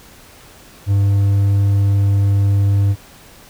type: tone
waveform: triangle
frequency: 99.8 Hz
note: G2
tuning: 32 cents sharp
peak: -9 dBFS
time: 0.86-2.96 s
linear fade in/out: 50 ms
effects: pink hiss -43 dBFS RMS until 3.49 s